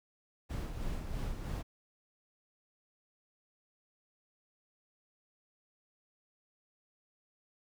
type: noise with tremolo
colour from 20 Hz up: brown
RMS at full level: -36 dBFS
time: 0.49-1.63 s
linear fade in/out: 20 ms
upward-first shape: sine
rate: 3.1 Hz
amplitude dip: 45%
effects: none